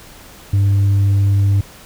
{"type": "tone with tanh clipping", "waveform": "triangle", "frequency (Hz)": 99.5, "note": "G2", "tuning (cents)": 26, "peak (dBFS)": -11, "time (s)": [0.53, 1.61], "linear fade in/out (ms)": 5, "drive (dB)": 7, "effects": ["pink hiss -40 dBFS RMS until 1.85 s"]}